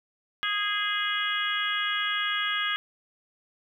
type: harmonic tone with a mistuned harmonic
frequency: 415.2 Hz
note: G#4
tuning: in tune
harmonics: 3 / 4 / 5 / 6 / 7 / 8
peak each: -32 / -30 / -33 / -40 / -33 / -32 dBFS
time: 0.43-2.76 s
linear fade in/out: 0 ms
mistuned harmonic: 4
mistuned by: -19 cents
effects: 10-bit